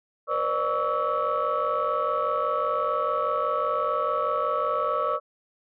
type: tone cluster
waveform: sine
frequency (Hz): 485 / 530 / 596 / 1128 / 1307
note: B4 / C5 / D5 / C#6 / E6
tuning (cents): -31 / +22 / +25 / +30 / -15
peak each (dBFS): -31 / -31 / -28 / -27 / -27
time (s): 0.27-5.2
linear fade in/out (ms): 50
effects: tanh soft clip ceiling -16 dBFS